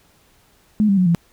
sine tone with pitch steps, 212.4 / 197.03 / 182.78 / 169.56 Hz, G#3 / G3 / F#3 / E3, +39 / +9 / -21 / +49 cents, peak -12 dBFS, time 0.8-1.148 s, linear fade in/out 0 ms, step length 87 ms, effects pink hiss -56 dBFS RMS until 1.32 s

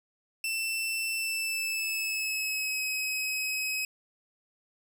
sawtooth tone with pitch glide, 2670 to 2546 Hz, E7 to D#7, +22 to +39 cents, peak -26 dBFS, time 0.44-3.85 s, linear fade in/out 2 ms, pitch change -83 cents, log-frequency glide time 1.17-2.81 s, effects none

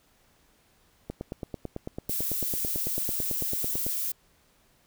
click train, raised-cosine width 2 ms, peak -20 dBFS, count 26, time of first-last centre 1.1-3.865 s, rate 9.04 Hz
violet noise, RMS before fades -30 dBFS, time 2.09-4.12 s, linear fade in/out 5 ms
effects pink hiss -64 dBFS RMS until 4.86 s

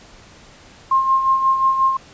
sine tone with tremolo, 1064 Hz, C6, 29 cents sharp, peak -11 dBFS, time 0.91-1.97 s, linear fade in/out 5 ms, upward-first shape sine, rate 5.6 Hz, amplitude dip 55%, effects pink hiss -45 dBFS RMS until 2.13 s + resampled to 16000 Hz

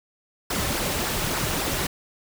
pink noise with flanger, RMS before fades -26 dBFS, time 0.5-1.87 s, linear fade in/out 5 ms, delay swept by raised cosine 0.29 to 4.39 ms, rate 3.5 Hz, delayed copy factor -0.5, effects none

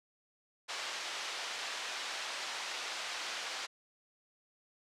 white band-pass noise, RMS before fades -40 dBFS, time 0.68-3.67 s, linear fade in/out 20 ms, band 610 to 4600 Hz, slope 12 dB/octave, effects low-pass 8000 Hz 12 dB/octave

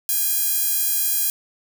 sawtooth tone with high-pass filter, 816 Hz, G#5, 31 cents flat, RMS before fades -21 dBFS, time 0.09-1.3 s, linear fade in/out 0 ms, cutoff 11000 Hz, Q 0.64, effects none

